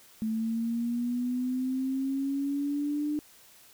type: linear sweep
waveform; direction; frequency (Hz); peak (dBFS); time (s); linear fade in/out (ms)
sine; up; 218.5 to 300; -27; 0.22-3.19; 0
effects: white hiss -56 dBFS RMS until 3.73 s